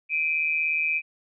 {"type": "tone pair together", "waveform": "sine", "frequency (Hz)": [2367, 2524], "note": ["D7", "D#7"], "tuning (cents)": [13, 24], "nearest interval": "minor second", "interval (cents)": 111, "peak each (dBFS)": -25, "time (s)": [0.09, 1.02], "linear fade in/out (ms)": 50, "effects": []}